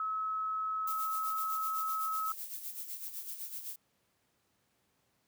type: tone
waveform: sine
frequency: 1289 Hz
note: E6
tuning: 39 cents flat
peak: -32 dBFS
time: 0-2.32 s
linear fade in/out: 2 ms
type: noise with tremolo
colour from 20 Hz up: violet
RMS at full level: -40 dBFS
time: 0.87-3.76 s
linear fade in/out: 5 ms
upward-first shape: sine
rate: 7.9 Hz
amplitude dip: 60%
effects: pink hiss -75 dBFS RMS until 5.27 s + high-pass 100 Hz 12 dB/octave